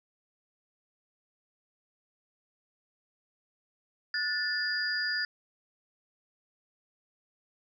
sine tone cluster, 1455 / 1757 / 4854 Hz, F#6 / A6 / D#8, -29 / -3 / -44 cents, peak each -35 / -31 / -33 dBFS, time 4.14-5.25 s, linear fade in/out 2 ms, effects none

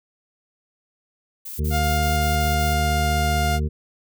violet noise bursts, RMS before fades -34 dBFS, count 7, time 1.45-2.74 s, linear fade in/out 10 ms, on 150 ms, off 40 ms
harmonic tone, 75.5 Hz, D2, 48 cents sharp, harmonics 1 / 2 / 3 / 5 / 6, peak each -21 / -27 / -31 / -35 / -37 dBFS, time 1.58-3.69 s, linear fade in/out 20 ms
sawtooth tone, 705 Hz, F5, 16 cents sharp, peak -18 dBFS, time 1.7-3.6 s, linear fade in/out 50 ms
effects none

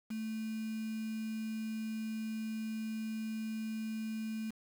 sine tone with quantisation, 220 Hz, A3, in tune, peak -36 dBFS, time 0.1-4.51 s, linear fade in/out 10 ms, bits 8, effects none

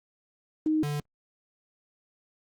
sine / square tone pair in turn, 311.1 / 146.82 Hz, D#4 / D3, 0 / 0 cents, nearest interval octave + minor second, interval 1300 cents, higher first, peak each -22 / -29 dBFS, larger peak first, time 0.66-0.83 / 0.83-1 s, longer neither, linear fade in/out 2 ms, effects Opus 24 kbps

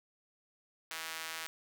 sawtooth tone with high-pass filter, 161.6 Hz, E3, 34 cents flat, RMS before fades -42 dBFS, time 0.91-1.47 s, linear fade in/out 0 ms, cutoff 1600 Hz, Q 0.84, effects none

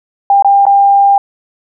sine tone with dropouts, 798 Hz, G5, 31 cents sharp, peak -4 dBFS, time 0.3-1.18 s, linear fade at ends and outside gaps 2 ms, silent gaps 0.424-0.446 / 0.654-0.666 s, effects none

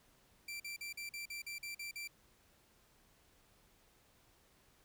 sawtooth tone bursts, 2349 Hz, D7, in tune, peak -39 dBFS, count 10, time 0.48-2.076 s, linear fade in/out 5 ms, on 120 ms, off 44 ms, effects pink hiss -69 dBFS RMS until 4.84 s

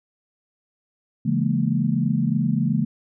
sine chord, A# half-diminished seventh, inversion first, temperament just, 139.85 / 167.82 / 209.8 / 233.1 Hz, C#3 / E3 / G#3 / A#3, +16 / +31 / +18 / 0 cents, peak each -24 / -24 / -24 / -24 dBFS, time 1.25-2.85 s, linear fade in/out 10 ms, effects none

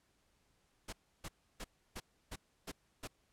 pink noise bursts, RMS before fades -44 dBFS, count 7, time 0.88-3.076 s, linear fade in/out 10 ms, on 48 ms, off 310 ms, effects pink hiss -75 dBFS RMS until 3.32 s + low-pass 11000 Hz 12 dB/octave

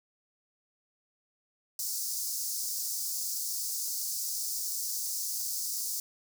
pink high-pass noise, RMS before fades -34 dBFS, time 1.79-6 s, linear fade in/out 2 ms, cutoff 4900 Hz, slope 48 dB/octave, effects none

